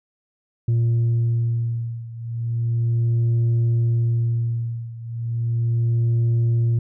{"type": "beating tone pair", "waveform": "sine", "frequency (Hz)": [116.54, 116.89], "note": ["A#2", "A#2"], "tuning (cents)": [0, 5], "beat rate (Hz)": 0.35, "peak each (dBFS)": [-18, -20], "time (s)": [0.68, 6.79], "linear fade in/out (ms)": 5, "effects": ["tanh soft clip ceiling -15 dBFS"]}